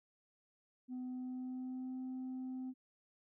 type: tone with pitch glide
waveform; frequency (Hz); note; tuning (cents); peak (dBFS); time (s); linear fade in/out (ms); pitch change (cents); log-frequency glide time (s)
sine; 252.5 to 257.7; B3 to C4; +39 to -26; -38; 0.88-2.74; 50; +35; 1.01-1.98
effects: tanh soft clip ceiling -39 dBFS